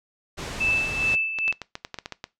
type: noise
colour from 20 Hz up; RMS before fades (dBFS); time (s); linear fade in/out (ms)
pink; -33; 0.37-1.16; 20
type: tone with tremolo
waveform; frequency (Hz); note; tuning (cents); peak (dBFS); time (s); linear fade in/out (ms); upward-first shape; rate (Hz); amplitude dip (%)
sine; 2635; E7; -1; -19; 0.6-1.52; 10; sine; 2.4; 65
type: clicks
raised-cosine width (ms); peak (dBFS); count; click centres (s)
0.2; -15; 11; 1.387 / 1.48 / 1.526 / 1.617 / 1.754 / 1.849 / 1.943 / 1.987 / 2.059 / 2.123 / 2.241
effects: noise-tail reverb RT60 0.2 s tail -20 dB re dry + low-pass 7000 Hz 12 dB/octave